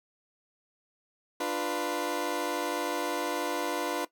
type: chord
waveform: 20% pulse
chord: B diminished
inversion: first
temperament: equal with one note detuned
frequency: 296.2 / 349.2 / 493.9 Hz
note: D4 / F4 / B4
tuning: +15 / 0 / 0 cents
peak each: -29 dBFS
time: 1.4-4.05 s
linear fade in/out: 5 ms
effects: noise-tail reverb RT60 0.1 s tail -17 dB re dry